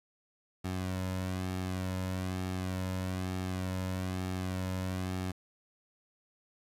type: tone with flanger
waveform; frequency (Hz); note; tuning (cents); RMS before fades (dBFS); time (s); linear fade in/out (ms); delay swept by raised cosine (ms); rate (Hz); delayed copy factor
sawtooth; 92.7; F#2; +4; -35; 0.64-5.32; 10; 2 to 2.61; 1.1; -0.6
effects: resampled to 32000 Hz + 9-bit